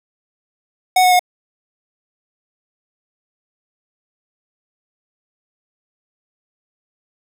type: tone with pitch steps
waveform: square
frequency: 740 / 731.5 / 723.1 Hz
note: F#5 / F#5 / F#5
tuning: 0 / -20 / -40 cents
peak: -10 dBFS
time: 0.96-1.194 s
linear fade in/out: 5 ms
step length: 78 ms
effects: none